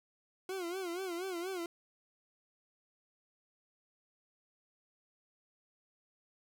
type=tone with vibrato; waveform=40% pulse; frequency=360.8 Hz; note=F#4; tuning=44 cents flat; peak=-36 dBFS; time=0.49-1.66 s; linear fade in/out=2 ms; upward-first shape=sine; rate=4.2 Hz; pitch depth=120 cents each way; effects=none